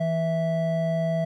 triangle tone pair together, 164.1 / 657 Hz, E3 / E5, -8 / -6 cents, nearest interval 2 octaves, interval 2402 cents, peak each -23 dBFS, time 0-1.25 s, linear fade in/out 10 ms, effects none

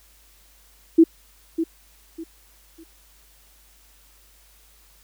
sine tone with echo, 327.6 Hz, E4, 11 cents flat, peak -8 dBFS, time 0.98-1.04 s, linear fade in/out 10 ms, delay 600 ms, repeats 3, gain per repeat -11 dB, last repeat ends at 2.84 s, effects added 50 Hz sine -56 dBFS peak until 5.03 s + white hiss -56 dBFS RMS until 5.03 s

